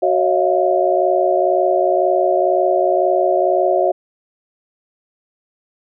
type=tone cluster; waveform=sine; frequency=370.9 / 554 / 639 / 701 Hz; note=F#4 / C#5 / D#5 / F5; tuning=+4 / -1 / +46 / +6 cents; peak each=-18 dBFS; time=0.02-3.92 s; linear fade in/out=10 ms; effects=none